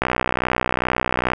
click train, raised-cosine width 0.5 ms, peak -3 dBFS, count 83, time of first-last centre 0.02-1.334 s, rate 62.4 Hz, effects none

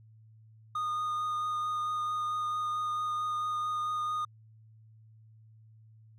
triangle tone with vibrato, 1229 Hz, D#6, 22 cents flat, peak -28 dBFS, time 0.75-4.25 s, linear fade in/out 5 ms, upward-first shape triangle, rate 4.5 Hz, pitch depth 11 cents each way, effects added 110 Hz sine -54 dBFS peak until 6.18 s

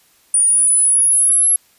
sine linear sweep, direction up, 9397 to 11175 Hz, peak -10 dBFS, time 0.34-1.56 s, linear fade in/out 2 ms, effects white hiss -54 dBFS RMS until 1.78 s + resampled to 32000 Hz

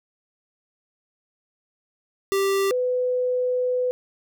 square / sine tone pair in turn, 392 / 500.7 Hz, G4 / B4, 0 / +24 cents, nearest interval major third, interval 424 cents, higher second, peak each -20 dBFS, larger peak neither, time 2.32-2.71 / 2.71-3.91 s, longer second, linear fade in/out 0 ms, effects none

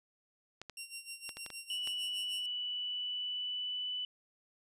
clicks, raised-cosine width 0.2 ms, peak -27 dBFS, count 7, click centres 0.616 / 0.697 / 1.292 / 1.37 / 1.463 / 1.503 / 1.874 s
15% pulse tone with tremolo, 2755 Hz, F7, 24 cents flat, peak -34 dBFS, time 0.77-2.46 s, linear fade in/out 2 ms, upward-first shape sine, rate 6.5 Hz, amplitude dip 80%
sine tone with pitch glide, 2950 to 2986 Hz, F#7 to F#7, -6 to +15 cents, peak -35 dBFS, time 1.7-4.05 s, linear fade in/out 2 ms, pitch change +21 cents, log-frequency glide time 2.02-3.89 s
effects resampled to 32000 Hz

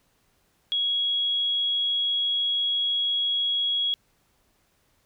sine tone, 3322 Hz, G#7, in tune, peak -22 dBFS, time 0.72-3.94 s, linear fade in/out 0 ms, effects pink hiss -67 dBFS RMS until 5.05 s

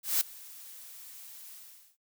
blue noise with ADSR envelope, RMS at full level -25 dBFS, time 0.03-1.97 s, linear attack 180 ms, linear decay 5 ms, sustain -23 dB, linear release 440 ms, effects noise-tail reverb RT60 0.1 s tail -20 dB re dry

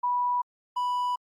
sine / triangle tone pair in turn, 981 / 986.4 Hz, B5 / B5, -12 / -2 cents, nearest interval unison, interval 10 cents, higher second, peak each -23 dBFS, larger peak neither, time 0.03-0.42 / 0.76-1.16 s, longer second, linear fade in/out 10 ms, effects Opus 48 kbps

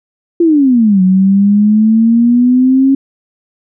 sine exponential two-way sweep, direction down then up, 349.2 to 184.1 to 273.5 Hz, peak -5 dBFS, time 0.4-2.95 s, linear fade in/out 5 ms, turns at 1.02 s, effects none

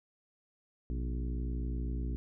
harmonic tone with a mistuned harmonic, 60.1 Hz, B1, 46 cents flat, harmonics 1 / 2 / 3 / 4 / 5 / 6 / 7, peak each -33 / -42 / -47 / -44 / -46 / -51 / -54 dBFS, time 0.9-2.16 s, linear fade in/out 0 ms, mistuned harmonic 2, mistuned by +110 cents, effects none

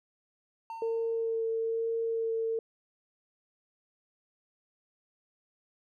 triangle tone with exponential decay, 907 Hz, A#5, 48 cents flat, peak -34 dBFS, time 0.7-1.53 s, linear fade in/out 1 ms, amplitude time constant 180 ms
sine tone with vibrato, 453.9 Hz, A#4, 46 cents flat, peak -28 dBFS, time 0.82-2.59 s, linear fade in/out 2 ms, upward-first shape sine, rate 1.1 Hz, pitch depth 11 cents each way
effects none

